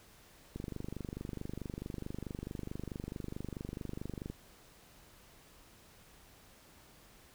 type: click train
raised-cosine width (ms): 3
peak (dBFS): -27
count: 93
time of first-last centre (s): 0.56-4.3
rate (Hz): 24.6
effects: pink hiss -60 dBFS RMS until 7.34 s